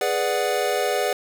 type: chord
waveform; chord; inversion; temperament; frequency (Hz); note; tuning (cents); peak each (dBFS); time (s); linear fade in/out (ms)
square; G# half-diminished seventh; none; equal; 415.3 / 493.9 / 587.3 / 740; G#4 / B4 / D5 / F#5; 0 / 0 / 0 / 0; -27; 0.01-1.13; 2
effects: none